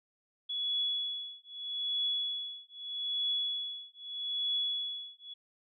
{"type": "tone with tremolo", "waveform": "sine", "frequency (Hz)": 3388, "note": "G#7", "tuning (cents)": 34, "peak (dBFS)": -28, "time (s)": [0.49, 5.34], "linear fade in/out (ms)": 10, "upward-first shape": "triangle", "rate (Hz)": 0.8, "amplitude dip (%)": 100, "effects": []}